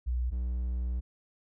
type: tone pair in turn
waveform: sine / triangle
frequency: 61.2 / 61.2 Hz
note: B1 / B1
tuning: -15 / -15 cents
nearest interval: unison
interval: 0 cents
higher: neither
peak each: -27 dBFS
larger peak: neither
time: 0.06-0.31 / 0.31-1.01 s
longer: second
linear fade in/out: 20 ms
effects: none